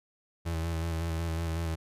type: tone with vibrato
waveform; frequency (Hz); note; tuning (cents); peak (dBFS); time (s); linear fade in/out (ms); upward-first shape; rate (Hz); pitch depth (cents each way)
35% pulse; 82.41; E2; 0; -28; 0.45-1.76; 20; square; 5.4; 28
effects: resampled to 32000 Hz